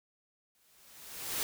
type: noise with exponential growth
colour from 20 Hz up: white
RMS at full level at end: -32 dBFS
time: 0.55-1.43 s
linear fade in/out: 0 ms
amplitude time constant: 190 ms
effects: none